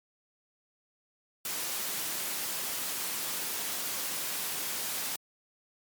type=noise; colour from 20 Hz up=white; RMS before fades=-34 dBFS; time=1.45-5.16 s; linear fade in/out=2 ms; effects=high-pass 150 Hz 12 dB/octave + MP3 96 kbps